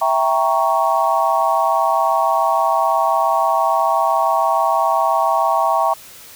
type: chord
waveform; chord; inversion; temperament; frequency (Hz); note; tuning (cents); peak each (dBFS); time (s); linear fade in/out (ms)
sine; E diminished seventh; none; equal with one note detuned; 659.3 / 786.3 / 932.3 / 1108.7; E5 / G5 / Bb5 / Db6; 0 / +5 / 0 / 0; -19; 0.01-5.94; 10
effects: white hiss -40 dBFS RMS until 6.35 s